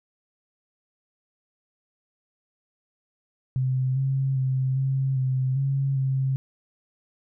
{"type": "tone with pitch steps", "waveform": "sine", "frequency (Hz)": [129.8, 134.6, 131.2, 134.1, 130.3, 136.8, 133.4], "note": ["C3", "C3", "C3", "C3", "C3", "C#3", "C3"], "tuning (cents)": [-13, 49, 5, 43, -7, -23, 34], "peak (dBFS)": -21, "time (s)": [3.56, 6.36], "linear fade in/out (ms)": 0, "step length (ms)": 400, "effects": []}